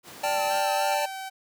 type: noise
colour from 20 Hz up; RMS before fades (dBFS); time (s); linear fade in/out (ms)
pink; -43; 0.03-0.63; 50
type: chord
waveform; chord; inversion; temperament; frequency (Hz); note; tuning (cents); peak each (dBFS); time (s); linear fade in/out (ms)
square; D suspended fourth; none; equal; 587.3 / 784 / 880; D5 / G5 / A5; 0 / 0 / 0; -29; 0.23-1.06; 10
type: tone with vibrato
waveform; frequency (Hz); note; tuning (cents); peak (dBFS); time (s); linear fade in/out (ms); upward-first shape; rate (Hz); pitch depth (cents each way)
sawtooth; 1346; E6; +36; -34; 0.23-0.95; 20; sine; 3.5; 84
type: tone with pitch glide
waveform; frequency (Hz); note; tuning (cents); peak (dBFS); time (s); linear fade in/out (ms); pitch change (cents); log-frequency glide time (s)
sawtooth; 784 to 767.4; G5 to G5; 0 to -37; -30; 0.49-1.3; 20; -37; 0.85-1.18
effects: high-pass 200 Hz 12 dB/octave